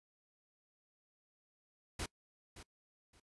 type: noise with echo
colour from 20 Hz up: pink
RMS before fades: -40 dBFS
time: 1.99-2.06 s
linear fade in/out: 5 ms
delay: 570 ms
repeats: 2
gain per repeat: -13 dB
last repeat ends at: 3.2 s
effects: noise-tail reverb RT60 0.1 s tail -24 dB re dry + resampled to 24000 Hz